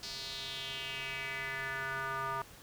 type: tone with band-pass filter sweep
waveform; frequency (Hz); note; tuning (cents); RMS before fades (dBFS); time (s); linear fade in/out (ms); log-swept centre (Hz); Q
square; 134.3; C3; +46; -39; 0.03-2.42; 0; 4800 to 1100; 3.8
effects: pink hiss -54 dBFS RMS until 2.62 s